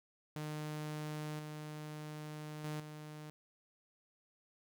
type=tone with level steps; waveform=sawtooth; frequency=152.1 Hz; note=D#3; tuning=39 cents flat; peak=-36 / -40 / -35 / -43 dBFS; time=0.36-3.3 s; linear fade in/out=0 ms; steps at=1.39 / 2.64 / 2.8 s; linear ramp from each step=2 ms; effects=none